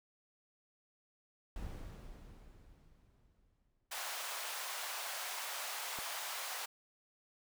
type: noise with exponential decay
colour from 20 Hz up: brown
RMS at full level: -42 dBFS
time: 1.56-4.09 s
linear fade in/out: 2 ms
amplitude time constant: 550 ms
type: high-pass noise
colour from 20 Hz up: pink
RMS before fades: -42 dBFS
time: 3.91-6.66 s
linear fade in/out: 10 ms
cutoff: 680 Hz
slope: 24 dB/octave
type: click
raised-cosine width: 2 ms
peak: -36 dBFS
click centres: 5.988 s
effects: none